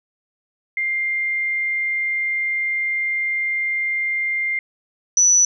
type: tone pair in turn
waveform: sine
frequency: 2100 / 5940 Hz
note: C7 / F#8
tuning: +6 / +6 cents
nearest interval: octave + tritone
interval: 1800 cents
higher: second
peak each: -19 / -11 dBFS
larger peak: second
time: 0.77-4.59 / 5.17-5.45 s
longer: first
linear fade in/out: 2 ms
effects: none